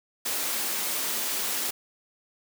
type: high-pass noise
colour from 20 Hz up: white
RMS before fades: -29 dBFS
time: 0.25-1.71 s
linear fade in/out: 10 ms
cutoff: 190 Hz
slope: 24 dB/octave
effects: none